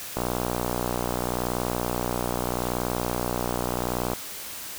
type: click train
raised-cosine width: 1 ms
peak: -12 dBFS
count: 242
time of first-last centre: 0.17-4.134 s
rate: 60.8 Hz
effects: white hiss -37 dBFS RMS until 4.78 s